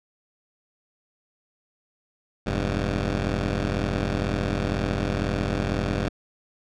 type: tone pair together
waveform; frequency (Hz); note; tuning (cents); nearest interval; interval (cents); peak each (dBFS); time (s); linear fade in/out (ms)
10% pulse; 42.04 / 100; E1 / G2; +35 / +35; octave + minor third; 1500; -18; 2.46-6.09; 10
effects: low-pass 5000 Hz 12 dB/octave